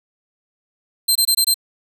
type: tone bursts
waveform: 20% pulse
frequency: 4133 Hz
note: C8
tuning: 22 cents flat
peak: -7 dBFS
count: 5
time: 1.08-1.543 s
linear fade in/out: 10 ms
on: 75 ms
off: 22 ms
effects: none